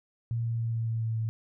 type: tone with pitch steps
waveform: sine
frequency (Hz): 116.3 / 115.56 / 114.83 / 114.1 / 113.38 / 112.66 / 111.95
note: A#2 / A#2 / A#2 / A#2 / A#2 / A2 / A2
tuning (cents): -4 / -15 / -26 / -37 / -48 / +41 / +30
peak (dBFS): -27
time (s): 0.31-1.29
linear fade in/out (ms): 0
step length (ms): 140
effects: none